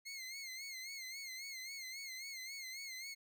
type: tone with vibrato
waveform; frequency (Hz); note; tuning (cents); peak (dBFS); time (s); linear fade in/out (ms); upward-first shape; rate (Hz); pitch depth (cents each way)
20% pulse; 2126; C7; +27; -40; 0.05-3.15; 20; sine; 3.7; 78
effects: none